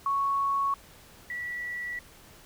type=tone pair in turn; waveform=sine; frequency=1108.7 / 1948.3 Hz; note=C#6 / B6; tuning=0 / -24 cents; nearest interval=minor seventh; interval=976 cents; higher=second; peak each=-24 / -32 dBFS; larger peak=first; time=0.06-0.74 / 1.3-1.99 s; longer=second; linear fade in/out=2 ms; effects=pink hiss -53 dBFS RMS until 2.45 s